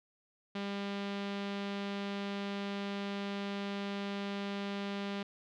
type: tone with low-pass filter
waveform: sawtooth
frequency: 200 Hz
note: G3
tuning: 35 cents sharp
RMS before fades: -38 dBFS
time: 0.55-5.23 s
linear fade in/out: 5 ms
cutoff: 3600 Hz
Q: 1.8
effects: none